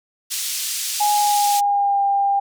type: band-pass noise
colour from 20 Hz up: white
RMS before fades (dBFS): -25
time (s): 0.3-1.61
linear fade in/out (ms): 20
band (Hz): 3400 to 9600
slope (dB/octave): 12
type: tone with pitch glide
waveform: sine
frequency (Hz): 830.6 to 797.7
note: G#5 to G5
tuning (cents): 0 to +30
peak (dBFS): -15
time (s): 1-2.4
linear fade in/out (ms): 10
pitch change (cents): -70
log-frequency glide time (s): 1.15-2.02
effects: none